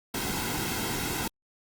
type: noise with comb filter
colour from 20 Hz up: pink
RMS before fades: -31 dBFS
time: 0.14-1.28 s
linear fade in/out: 5 ms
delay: 1.7 ms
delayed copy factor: -0.65
effects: Opus 48 kbps